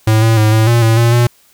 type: tone with pitch steps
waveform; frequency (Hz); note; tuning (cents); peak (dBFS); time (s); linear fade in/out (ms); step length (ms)
square; 109.6 / 112.7 / 108 / 110.3 / 117.9 / 112.8 / 117.3 / 120.1; A2 / A2 / A2 / A2 / A#2 / A2 / A#2 / B2; -6 / +42 / -32 / +5 / +20 / +44 / +11 / -48; -8; 0.07-1.27; 5; 150
effects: white hiss -50 dBFS RMS until 1.53 s